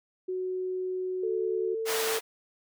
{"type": "tone", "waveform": "sine", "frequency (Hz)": 370, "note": "F#4", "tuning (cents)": 0, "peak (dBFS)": -29, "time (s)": [0.28, 1.75], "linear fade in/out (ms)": 10}
{"type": "tone with pitch glide", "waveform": "sine", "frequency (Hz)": [440.2, 447.4], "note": ["A4", "A4"], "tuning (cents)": [1, 29], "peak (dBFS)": -29, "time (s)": [1.23, 2.19], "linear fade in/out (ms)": 5, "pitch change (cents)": 28, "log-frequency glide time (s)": [1.61, 1.8]}
{"type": "high-pass noise", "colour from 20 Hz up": "pink", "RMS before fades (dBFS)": -31, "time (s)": [1.85, 2.21], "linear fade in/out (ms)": 50, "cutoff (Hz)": 650, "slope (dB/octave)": 12}
{"effects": []}